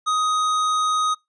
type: tone with hard clipping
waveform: sine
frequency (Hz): 1252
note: D#6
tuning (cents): +10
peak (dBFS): -20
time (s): 0.06-1.15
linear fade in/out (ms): 20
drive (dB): 13
effects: noise-tail reverb RT60 0.2 s tail -25 dB re dry + resampled to 22050 Hz